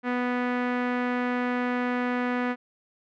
sawtooth tone with low-pass filter, 246.9 Hz, B3, in tune, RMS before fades -27 dBFS, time 0.03-2.56 s, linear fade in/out 50 ms, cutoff 1900 Hz, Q 1.9, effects none

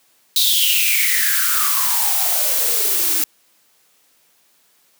blue noise with high-pass filter sweep, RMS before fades -17 dBFS, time 0.36-3.24 s, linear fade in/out 2 ms, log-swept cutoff 3900 to 290 Hz, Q 9.8, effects white hiss -58 dBFS RMS until 4.99 s + high-pass 150 Hz 12 dB/octave

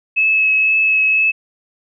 sine tone with vibrato, 2588 Hz, E7, 32 cents flat, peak -11 dBFS, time 0.16-1.32 s, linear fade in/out 20 ms, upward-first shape triangle, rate 2 Hz, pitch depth 13 cents each way, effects none

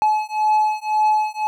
triangle beating tone pair, 855 / 856.9 Hz, A5 / A5, -50 / -46 cents, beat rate 1.9 Hz, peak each -17 dBFS, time 0.02-1.47 s, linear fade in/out 0 ms, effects none

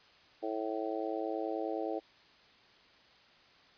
harmonic tone, 109.6 Hz, A2, 6 cents flat, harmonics 3 / 4 / 5 / 6 / 7, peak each -38 / -39 / -40 / -41 / -41 dBFS, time 0.42-2 s, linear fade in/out 20 ms, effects white hiss -61 dBFS RMS until 3.77 s + resampled to 11025 Hz

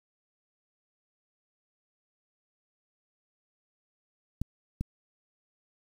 clicks, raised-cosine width 5 ms, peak -18 dBFS, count 2, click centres 4.416 / 4.81 s, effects 8-bit

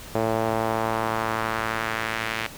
sawtooth tone with band-pass filter sweep, 111.8 Hz, A2, 28 cents sharp, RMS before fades -26 dBFS, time 0.15-2.47 s, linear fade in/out 0 ms, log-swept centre 590 to 2300 Hz, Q 1.4, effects pink hiss -41 dBFS RMS until 2.57 s

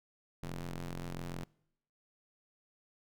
sawtooth ring-modulated tone, 87.2 Hz, F2, 2 cents flat, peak -32 dBFS, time 0.43-1.44 s, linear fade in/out 0 ms, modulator 66.6 Hz, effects noise-tail reverb RT60 0.8 s tail -25 dB re dry

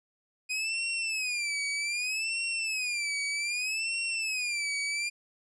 sawtooth tone with vibrato, 2489 Hz, D#7, in tune, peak -26 dBFS, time 0.49-5.1 s, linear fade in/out 20 ms, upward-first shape sine, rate 0.64 Hz, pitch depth 160 cents each way, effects resampled to 22050 Hz

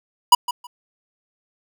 square tone with echo, 976 Hz, B5, 21 cents flat, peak -7 dBFS, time 0.32-0.35 s, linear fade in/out 5 ms, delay 160 ms, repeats 2, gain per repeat -15 dB, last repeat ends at 0.67 s, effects none

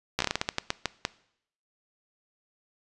slowing click train, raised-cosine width 0.2 ms, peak -8 dBFS, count 13, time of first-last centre 0.19-1.051 s, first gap 14 ms, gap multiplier 1.27, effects noise-tail reverb RT60 0.7 s tail -20 dB re dry + resampled to 24000 Hz

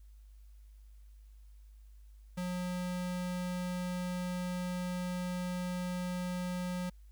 square tone, 180 Hz, F#3, 47 cents flat, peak -35 dBFS, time 2.37-6.9 s, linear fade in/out 10 ms, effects added 51 Hz sine -52 dBFS peak until 7.11 s + white hiss -75 dBFS RMS until 7.11 s

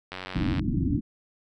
click train, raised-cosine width 0.3 ms, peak -19 dBFS, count 45, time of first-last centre 0.12-0.595 s, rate 92.7 Hz
white low-pass noise, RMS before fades -26 dBFS, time 0.34-1.01 s, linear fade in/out 20 ms, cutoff 320 Hz, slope 96 dB/octave
effects none

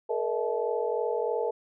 sine tone cluster, 429 / 472.2 / 601 / 654 / 866 Hz, A4 / A#4 / D5 / E5 / A5, -44 / +22 / +40 / -14 / -28 cents, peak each -31 / -29 / -37 / -35 / -35 dBFS, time 0.09-1.51 s, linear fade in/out 10 ms, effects none

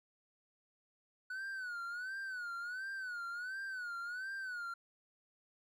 triangle tone with vibrato, 1480 Hz, F#6, in tune, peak -38 dBFS, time 1.3-4.74 s, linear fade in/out 5 ms, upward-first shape sine, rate 1.4 Hz, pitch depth 120 cents each way, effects none

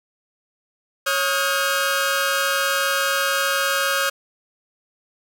sawtooth tone cluster, 551 / 1261 / 1432 / 1613 Hz, C#5 / D#6 / F6 / G6, -11 / +23 / +43 / +49 cents, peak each -21 dBFS, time 1.06-4.1 s, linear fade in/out 10 ms, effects none

